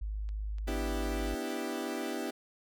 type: tone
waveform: sine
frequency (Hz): 52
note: G#1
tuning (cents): +3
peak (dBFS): -33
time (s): 0.01-1.35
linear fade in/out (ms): 10
type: click train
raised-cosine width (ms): 0.2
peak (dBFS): -38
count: 4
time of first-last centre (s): 0.29-1.172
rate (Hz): 3.4
type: chord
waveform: 30% pulse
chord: E minor seventh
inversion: second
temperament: equal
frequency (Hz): 246.9 / 293.7 / 329.6 / 392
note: B3 / D4 / E4 / G4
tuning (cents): 0 / 0 / 0 / 0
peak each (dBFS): -37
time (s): 0.67-2.31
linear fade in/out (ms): 10
effects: none